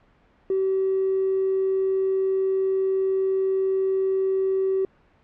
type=tone with tanh clipping; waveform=triangle; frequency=382.8 Hz; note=G4; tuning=41 cents flat; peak=-19 dBFS; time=0.5-4.85 s; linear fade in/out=2 ms; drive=1 dB; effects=pink hiss -59 dBFS RMS until 5.23 s + low-pass 2000 Hz 12 dB/octave